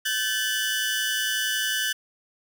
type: tone cluster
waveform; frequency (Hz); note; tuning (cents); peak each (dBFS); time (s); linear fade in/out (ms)
sawtooth; 1538 / 1738 / 2965; G6 / A6 / F#7; -33 / -22 / +3; -25; 0.05-1.93; 10
effects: none